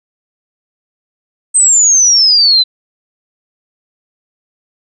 sine exponential sweep, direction down, 8372 to 3980 Hz, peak -5 dBFS, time 1.54-2.64 s, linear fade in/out 20 ms, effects none

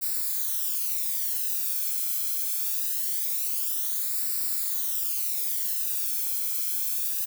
violet noise with flanger, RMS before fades -28 dBFS, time 0.01-7.26 s, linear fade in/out 20 ms, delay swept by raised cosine 0.31 to 1.08 ms, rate 0.23 Hz, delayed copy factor -0.75, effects none

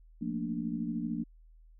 sine chord, Bb major seventh, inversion second, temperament equal, 174.61 / 220 / 233.1 / 293.7 Hz, F3 / A3 / Bb3 / D4, 0 / 0 / 0 / 0 cents, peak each -38 / -39 / -35 / -38 dBFS, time 0.21-1.24 s, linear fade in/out 10 ms, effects added 40 Hz sine -54 dBFS peak until 1.79 s

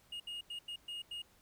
triangle tone bursts at uneven times, 2858 Hz, F7, 39 cents sharp, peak -39 dBFS, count 6, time 0.12-0.2 / 0.27-0.41 / 0.5-0.59 / 0.68-0.76 / 0.88-1.02 / 1.11-1.22 s, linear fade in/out 5 ms, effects pink hiss -67 dBFS RMS until 1.41 s

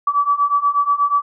sine beating tone pair, 1145 / 1153.3 Hz, D6 / D6, -44 / -32 cents, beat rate 8.3 Hz, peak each -18 / -16 dBFS, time 0.07-1.22 s, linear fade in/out 5 ms, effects none

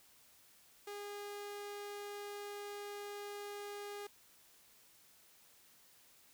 sawtooth tone, 409 Hz, G#4, 26 cents flat, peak -40 dBFS, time 0.87-4.07 s, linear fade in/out 5 ms, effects white hiss -65 dBFS RMS until 6.33 s

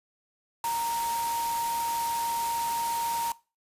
sine tone in noise, 931 Hz, A#5, 2 cents flat, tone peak -27 dBFS, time 0.64-3.32 s, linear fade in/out 2 ms, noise white, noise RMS -36 dBFS, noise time 0.64-3.32 s, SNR +6 dB, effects noise-tail reverb RT60 0.3 s tail -20 dB re dry + resampled to 32000 Hz

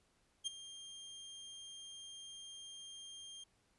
sawtooth tone with ADSR envelope, 3197 Hz, G7, 33 cents sharp, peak -31 dBFS, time 0.44-3.44 s, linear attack 30 ms, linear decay 13 ms, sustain -15 dB, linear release 6 ms, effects pink hiss -75 dBFS RMS until 3.78 s + resampled to 24000 Hz

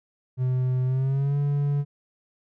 triangle tone with pitch glide, 127.7 to 143.34 Hz, C3 to D3, -42 to -42 cents, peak -19 dBFS, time 0.37-1.85 s, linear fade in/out 50 ms, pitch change +200 cents, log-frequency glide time 0.85-1.37 s, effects none

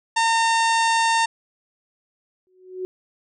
harmonic tone, 911 Hz, A#5, 40 cents flat, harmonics 1 / 2 / 3 / 4 / 5 / 6 / 7 / 8 / 9 / 10, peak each -18 / -24 / -28 / -30 / -32 / -34 / -35 / -36 / -37 / -38 dBFS, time 0.16-1.26 s, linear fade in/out 10 ms
sine tone with exponential growth, 370 Hz, F#4, in tune, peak -23 dBFS, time 2.47-2.85 s, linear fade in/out 0 ms, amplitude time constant 81 ms
effects none

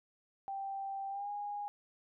sine tone with pitch glide, 784 to 821.1 Hz, G5 to G#5, 0 to -20 cents, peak -37 dBFS, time 0.48-1.68 s, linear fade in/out 0 ms, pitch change +80 cents, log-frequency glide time 1.09-1.3 s, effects none

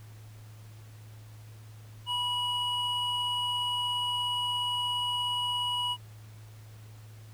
triangle tone pair together, 978 / 2917 Hz, B5 / F#7, -17 / -25 cents, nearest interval octave + perfect fifth, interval 1892 cents, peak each -31 / -28 dBFS, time 2.06-5.97 s, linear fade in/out 50 ms, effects added 108 Hz sine -46 dBFS peak until 7.33 s + pink hiss -58 dBFS RMS until 7.33 s

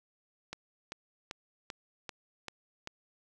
click train, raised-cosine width 0.2 ms, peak -22 dBFS, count 7, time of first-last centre 0.53-2.874 s, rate 2.56 Hz, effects none

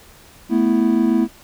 triangle chord, A suspended second, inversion none, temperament equal, 220 / 246.9 / 329.6 Hz, A3 / B3 / E4, 0 / 0 / 0 cents, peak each -16 dBFS, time 0.49-1.28 s, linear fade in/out 50 ms, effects pink hiss -46 dBFS RMS until 1.43 s

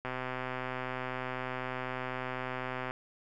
click train, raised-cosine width 0.5 ms, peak -21 dBFS, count 367, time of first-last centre 0.05-2.909 s, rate 128 Hz, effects none

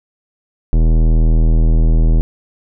sine tone with tanh clipping, 40.22 Hz, E1, 42 cents flat, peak -10 dBFS, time 0.73-2.21 s, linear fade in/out 0 ms, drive 18 dB, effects none

